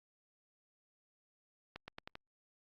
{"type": "accelerating click train", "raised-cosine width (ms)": 0.3, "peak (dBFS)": -29, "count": 5, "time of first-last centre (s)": [1.76, 2.154], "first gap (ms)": 120, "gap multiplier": 0.87, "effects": ["Opus 48 kbps"]}